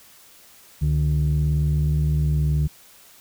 sine tone pair together, 70.74 / 149.9 Hz, C#2 / D3, +36 / +36 cents, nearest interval octave + minor second, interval 1300 cents, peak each -19 / -18 dBFS, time 0.81-2.68 s, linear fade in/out 20 ms, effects tanh soft clip ceiling -14 dBFS + white hiss -50 dBFS RMS until 3.2 s

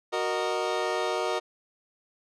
25% pulse chord, D# minor, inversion first, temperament equal with one note detuned, 370 / 466.2 / 617.2 Hz, F#4 / A#4 / D#5, 0 / 0 / -14 cents, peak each -27 dBFS, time 0.12-1.4 s, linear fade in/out 20 ms, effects low-pass 6000 Hz 12 dB/octave

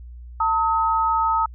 sine tone pair together, 899 / 1273.1 Hz, A5 / D#6, +37 / +39 cents, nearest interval tritone, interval 602 cents, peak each -20 dBFS, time 0.4-1.46 s, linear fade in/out 5 ms, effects added 60 Hz sine -36 dBFS peak until 1.54 s

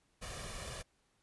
pink noise with comb filter, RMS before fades -44 dBFS, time 0.21-0.83 s, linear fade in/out 20 ms, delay 1.7 ms, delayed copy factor +0.6, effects pink hiss -75 dBFS RMS until 1.22 s + resampled to 24000 Hz

